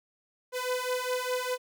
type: beating tone pair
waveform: sawtooth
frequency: 500 / 504.9 Hz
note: B4 / B4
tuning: +21 / +38 cents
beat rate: 4.9 Hz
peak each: -28 dBFS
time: 0.52-1.58 s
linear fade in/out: 50 ms
effects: none